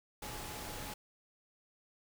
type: tone in noise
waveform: sine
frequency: 845 Hz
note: G#5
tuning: 30 cents sharp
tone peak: -51 dBFS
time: 0.22-0.94 s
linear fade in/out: 5 ms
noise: pink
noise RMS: -44 dBFS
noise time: 0.22-0.94 s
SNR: -10 dB
effects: none